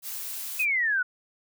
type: noise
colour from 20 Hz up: blue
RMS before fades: -35 dBFS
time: 0.02-0.66 s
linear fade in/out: 50 ms
type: exponential sweep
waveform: sine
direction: down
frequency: 2596 to 1442 Hz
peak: -22 dBFS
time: 0.59-1.03 s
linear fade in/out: 10 ms
effects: none